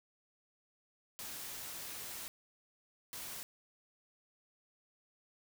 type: noise bursts at uneven times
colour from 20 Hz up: white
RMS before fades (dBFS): -45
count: 2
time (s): 1.19-2.28 / 3.13-3.43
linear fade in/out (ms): 0
effects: none